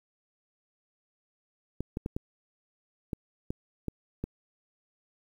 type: clicks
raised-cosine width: 3 ms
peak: -19 dBFS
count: 8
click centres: 1.806 / 1.971 / 2.061 / 2.165 / 3.132 / 3.505 / 3.883 / 4.24 s
effects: 9-bit